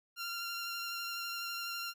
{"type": "tone with vibrato", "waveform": "15% pulse", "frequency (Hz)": 1384, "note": "F6", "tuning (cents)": -16, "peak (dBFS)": -31, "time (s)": [0.16, 1.94], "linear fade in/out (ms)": 50, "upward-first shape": "triangle", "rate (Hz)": 12, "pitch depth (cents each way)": 18, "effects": []}